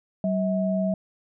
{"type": "tone pair together", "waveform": "sine", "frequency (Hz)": [191, 643.1], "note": ["G3", "E5"], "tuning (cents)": [-45, -43], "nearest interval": "octave + major sixth", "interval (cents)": 2102, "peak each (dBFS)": [-23, -26], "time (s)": [0.24, 0.94], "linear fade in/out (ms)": 2, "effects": []}